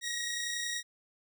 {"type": "tone pair together", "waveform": "15% pulse", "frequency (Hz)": [1869.5, 1900], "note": ["A#6", "A#6"], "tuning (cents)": [4, 33], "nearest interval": "unison", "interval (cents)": 29, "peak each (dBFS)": [-34, -28], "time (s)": [0.01, 0.83], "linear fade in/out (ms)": 50, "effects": []}